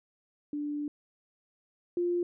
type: tone pair in turn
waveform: sine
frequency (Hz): 293.7 / 350.2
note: D4 / F4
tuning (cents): 0 / +5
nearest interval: minor third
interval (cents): 305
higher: second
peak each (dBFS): -31 / -26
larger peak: second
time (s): 0.53-0.88 / 1.97-2.23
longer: first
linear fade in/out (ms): 2
effects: none